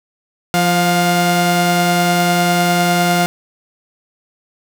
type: tone pair together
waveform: sawtooth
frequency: 174.02 / 706 Hz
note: F3 / F5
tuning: -6 / +19 cents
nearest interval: 2 octaves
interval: 2425 cents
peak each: -11 dBFS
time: 0.54-3.26 s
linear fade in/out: 0 ms
effects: none